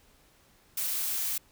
blue noise, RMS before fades -31 dBFS, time 0.77-1.38 s, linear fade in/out 5 ms, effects pink hiss -62 dBFS RMS until 1.51 s

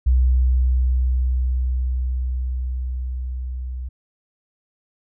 sine tone with level ramp, 63.1 Hz, B1, 38 cents sharp, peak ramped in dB -12 to -26 dBFS, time 0.06-3.89 s, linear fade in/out 10 ms, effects none

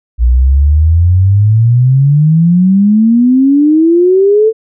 sine exponential sweep, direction up, 57.7 to 450.4 Hz, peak -4 dBFS, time 0.18-4.53 s, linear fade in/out 50 ms, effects none

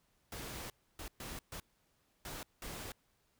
pink noise bursts at uneven times, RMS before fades -45 dBFS, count 6, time 0.32-0.7 / 0.99-1.08 / 1.2-1.39 / 1.52-1.6 / 2.25-2.43 / 2.62-2.92 s, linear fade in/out 2 ms, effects pink hiss -75 dBFS RMS until 3.39 s

